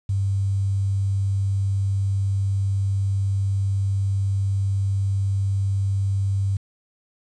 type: tone with quantisation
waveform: sine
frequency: 98 Hz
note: G2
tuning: in tune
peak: -19 dBFS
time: 0.09-6.57 s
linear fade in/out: 5 ms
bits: 8
effects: resampled to 22050 Hz